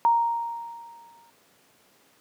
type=tone with exponential decay; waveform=sine; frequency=932.3 Hz; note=A#5; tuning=in tune; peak=-15 dBFS; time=0.05-1.3 s; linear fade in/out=0 ms; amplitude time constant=270 ms; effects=pink hiss -60 dBFS RMS until 2.2 s + high-pass 200 Hz 12 dB/octave